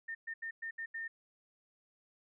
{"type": "tone bursts at uneven times", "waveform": "sine", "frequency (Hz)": 1817, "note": "A#6", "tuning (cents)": -45, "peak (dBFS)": -38, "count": 6, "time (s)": [[0.08, 0.15], [0.27, 0.34], [0.42, 0.51], [0.62, 0.71], [0.78, 0.86], [0.94, 1.08]], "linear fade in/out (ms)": 10, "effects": []}